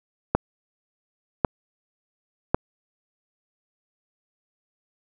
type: click train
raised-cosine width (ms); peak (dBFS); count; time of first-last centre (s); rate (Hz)
1; -3; 3; 0.35-2.545; 0.911
effects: none